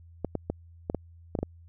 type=clicks; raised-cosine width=2 ms; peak=-15 dBFS; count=8; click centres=0.247 / 0.353 / 0.5 / 0.899 / 0.947 / 1.352 / 1.389 / 1.43 s; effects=added 84 Hz sine -49 dBFS peak until 1.68 s